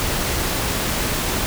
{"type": "noise", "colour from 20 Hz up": "pink", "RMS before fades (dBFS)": -22, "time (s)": [0, 1.46], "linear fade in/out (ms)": 0, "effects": []}